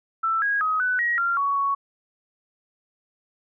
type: tone with pitch steps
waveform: sine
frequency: 1329 / 1645 / 1264 / 1496 / 1898 / 1384 / 1120 / 1114 Hz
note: E6 / G#6 / D#6 / F#6 / A#6 / F6 / C#6 / C#6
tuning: +14 / -17 / +27 / +19 / +31 / -16 / +18 / +8 cents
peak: -20 dBFS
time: 0.23-1.75 s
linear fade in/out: 10 ms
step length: 190 ms
effects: none